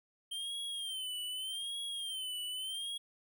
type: tone with vibrato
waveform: square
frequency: 3136 Hz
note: G7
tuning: in tune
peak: -38 dBFS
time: 0.31-2.98 s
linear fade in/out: 10 ms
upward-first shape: sine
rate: 0.83 Hz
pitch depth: 98 cents each way
effects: none